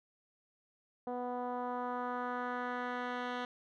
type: tone with low-pass filter sweep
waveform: 10% pulse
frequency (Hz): 246.8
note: B3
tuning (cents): -1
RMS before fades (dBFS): -38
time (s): 1.07-3.45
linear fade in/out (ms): 2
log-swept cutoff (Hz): 680 to 2800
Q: 1.6
effects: none